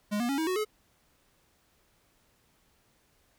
square tone with pitch steps, 207.5 / 239.7 / 277 / 320 / 369.7 / 427.2 Hz, G#3 / A#3 / C#4 / D#4 / F#4 / G#4, -1 / +48 / -1 / +49 / -1 / +49 cents, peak -28 dBFS, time 0.11-0.65 s, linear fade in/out 20 ms, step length 90 ms, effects pink hiss -68 dBFS RMS until 3.38 s

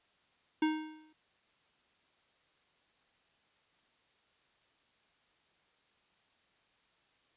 square tone with exponential decay, 311.1 Hz, D#4, in tune, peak -26 dBFS, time 0.62-1.13 s, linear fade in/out 5 ms, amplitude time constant 110 ms, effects white hiss -71 dBFS RMS until 7.36 s + resampled to 8000 Hz

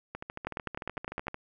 two click trains, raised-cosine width 0.5 ms, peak -22 / -18 dBFS, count 17 / 9, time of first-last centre 0.15-1.344 / 0.47-1.282 s, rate 13.4 / 9.85 Hz, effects none

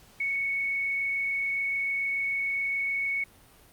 sine tone with frequency modulation, 2217 Hz, C#7, in tune, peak -26 dBFS, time 0.2-3.24 s, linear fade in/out 5 ms, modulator 26.9 Hz, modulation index 0.52, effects pink hiss -56 dBFS RMS until 3.72 s + Opus 48 kbps

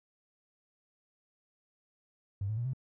triangle tone with pitch steps, 99 / 108.59 / 119.1 / 130.63 Hz, G2 / A2 / A#2 / C3, +18 / -22 / +38 / -2 cents, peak -27 dBFS, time 2.41-2.734 s, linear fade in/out 5 ms, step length 81 ms, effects tanh soft clip ceiling -29 dBFS

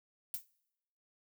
violet noise with exponential decay, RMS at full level -34 dBFS, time 0.34-0.46 s, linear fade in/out 1 ms, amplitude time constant 25 ms, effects noise-tail reverb RT60 0.9 s tail -24 dB re dry

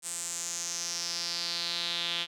sawtooth tone with band-pass filter sweep, 171.5 Hz, F3, 31 cents flat, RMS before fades -34 dBFS, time 0.02-2.27 s, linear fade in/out 50 ms, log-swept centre 8300 to 3300 Hz, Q 4.6, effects none

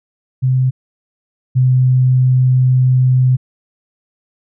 sine tone pair in turn, 129.3 / 128.11 Hz, C3 / C3, -20 / -36 cents, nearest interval unison, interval 16 cents, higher first, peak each -10 / -8 dBFS, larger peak second, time 0.42-0.71 / 1.55-3.37 s, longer second, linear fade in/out 20 ms, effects none

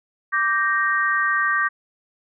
sine chord, G minor, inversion second, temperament equal with one note detuned, 1167.9 / 1568 / 1864.7 Hz, D6 / G6 / Bb6, -10 / 0 / 0 cents, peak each -22 dBFS, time 0.32-1.69 s, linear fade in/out 20 ms, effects none

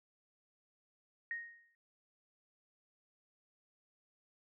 sine tone with exponential decay, 1864.7 Hz, A#6, in tune, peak -35 dBFS, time 1.31-1.75 s, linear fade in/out 1 ms, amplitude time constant 94 ms, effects none

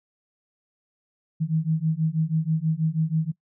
sine beating tone pair, 156.2 / 162.4 Hz, D#3 / E3, +7 / -26 cents, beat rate 6.2 Hz, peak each -24 dBFS, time 1.4-3.32 s, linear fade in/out 20 ms, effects noise-tail reverb RT60 0.1 s tail -22 dB re dry

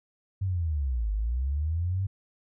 sine linear two-way sweep, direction down then up, 98.9 to 49.51 to 98.9 Hz, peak -25 dBFS, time 0.41-2.07 s, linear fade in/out 10 ms, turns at 1.12 s, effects none

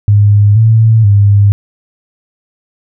sine tone with pitch steps, 103 / 111.8 / 101.4 Hz, G#2 / A2 / G#2, -14 / +28 / -41 cents, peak -3 dBFS, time 0.08-1.52 s, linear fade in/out 0 ms, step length 480 ms, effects none

